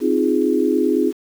sine chord, F minor seventh, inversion second, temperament equal, 261.6 / 311.1 / 349.2 / 415.3 Hz, C4 / Eb4 / F4 / Ab4, 0 / 0 / 0 / 0 cents, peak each -20 dBFS, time 0-1.13 s, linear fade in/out 50 ms, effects 7-bit

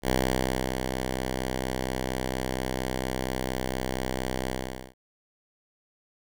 5% pulse tone with ADSR envelope, 64.3 Hz, C2, 30 cents flat, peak -11 dBFS, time 0.02-4.94 s, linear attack 67 ms, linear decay 660 ms, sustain -6 dB, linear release 450 ms, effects none

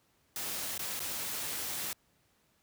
white noise with dropouts, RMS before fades -37 dBFS, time 0.36-1.93 s, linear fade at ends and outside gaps 1 ms, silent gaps 0.778-0.792 / 0.994-1.002 s, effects pink hiss -71 dBFS RMS until 2.62 s + high-pass 60 Hz 12 dB/octave

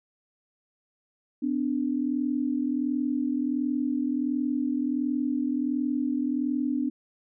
sine tone pair together, 252.3 / 293.7 Hz, B3 / D4, +37 / 0 cents, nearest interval minor third, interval 263 cents, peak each -27 dBFS, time 1.42-6.9 s, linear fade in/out 10 ms, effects none

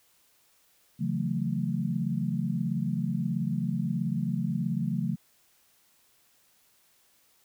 sine chord, F# minor seventh, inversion second, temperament just, 138.75 / 166.5 / 185 / 222 Hz, C#3 / E3 / F#3 / A3, +2 / +18 / 0 / +16 cents, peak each -32 dBFS, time 0.99-5.16 s, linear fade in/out 20 ms, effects white hiss -65 dBFS RMS until 7.44 s

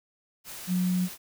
sine tone in noise, 181.6 Hz, F#3, 32 cents flat, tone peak -23 dBFS, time 0.67-1.09 s, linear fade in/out 50 ms, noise white, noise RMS -41 dBFS, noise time 0.44-1.18 s, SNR +15 dB, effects none

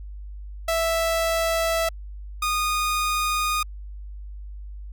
sawtooth tone pair in turn, 659.3 / 1231.4 Hz, E5 / D#6, 0 / -18 cents, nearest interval major seventh, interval 1082 cents, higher second, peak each -17 / -18 dBFS, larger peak first, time 0.68-1.89 / 2.42-3.63 s, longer neither, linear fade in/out 5 ms, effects added 50 Hz sine -34 dBFS peak until 4.92 s

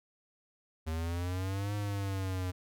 square exponential two-way sweep, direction up then down, 78.7 to 103.83 to 90.5 Hz, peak -33 dBFS, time 0.86-2.52 s, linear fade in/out 20 ms, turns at 1.75 s, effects none

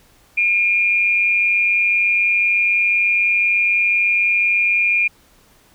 sine tone with amplitude modulation, 2412 Hz, D7, 46 cents sharp, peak -11 dBFS, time 0.37-5.08 s, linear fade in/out 10 ms, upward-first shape sine, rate 194 Hz, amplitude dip 50%, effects pink hiss -53 dBFS RMS until 5.74 s

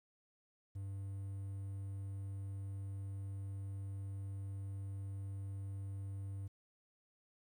triangle tone, 98 Hz, G2, in tune, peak -39 dBFS, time 0.75-6.48 s, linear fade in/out 10 ms, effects 12-bit

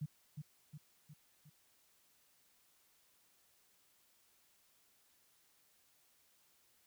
sine tone with echo, 150 Hz, D3, 37 cents sharp, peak -37 dBFS, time 0.01-0.06 s, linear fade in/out 10 ms, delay 360 ms, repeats 4, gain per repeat -5 dB, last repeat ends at 1.5 s, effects white hiss -72 dBFS RMS until 6.86 s

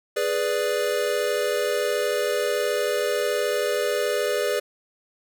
square chord, G# diminished, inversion none, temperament equal, 415.3 / 493.9 / 587.3 Hz, G#4 / B4 / D5, 0 / 0 / 0 cents, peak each -27 dBFS, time 0.16-4.6 s, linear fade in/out 10 ms, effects none

